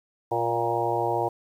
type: harmonic tone with a mistuned harmonic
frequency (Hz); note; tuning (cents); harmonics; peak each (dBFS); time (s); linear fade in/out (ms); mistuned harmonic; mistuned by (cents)
117.6; A#2; +16; 1 / 3 / 4 / 5 / 6 / 7 / 8; -35 / -30 / -30 / -32 / -30 / -29 / -30; 0.31-1.29; 10; 7; -28
effects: 9-bit